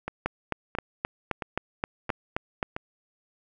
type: two click trains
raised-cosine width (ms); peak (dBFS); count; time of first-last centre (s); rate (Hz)
0.5; -11 / -16; 10 / 5; 0.26-2.628 / 0.08-2.765; 3.8 / 1.49
effects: none